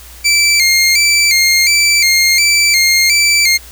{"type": "tone with vibrato", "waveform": "20% pulse", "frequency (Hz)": 2224, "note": "C#7", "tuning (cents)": 5, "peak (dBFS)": -3, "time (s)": [0.24, 3.58], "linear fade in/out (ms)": 20, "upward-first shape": "square", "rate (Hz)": 1.4, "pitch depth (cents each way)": 78, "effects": ["added 60 Hz sine -36 dBFS peak until 3.71 s", "white hiss -37 dBFS RMS until 3.71 s"]}